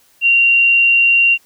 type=tone; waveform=sine; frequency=2761 Hz; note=F7; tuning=20 cents flat; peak=-8 dBFS; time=0.21-1.38 s; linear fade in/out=50 ms; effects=white hiss -53 dBFS RMS until 1.45 s